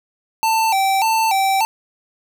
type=tone with vibrato; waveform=square; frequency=831 Hz; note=G#5; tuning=1 cent sharp; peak=-15 dBFS; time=0.43-1.65 s; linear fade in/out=0 ms; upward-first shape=square; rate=1.7 Hz; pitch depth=120 cents each way; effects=none